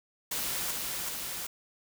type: noise with echo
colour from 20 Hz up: white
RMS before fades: -33 dBFS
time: 0.31-0.71 s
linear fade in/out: 5 ms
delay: 380 ms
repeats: 2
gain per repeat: -2 dB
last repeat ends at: 1.47 s
effects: none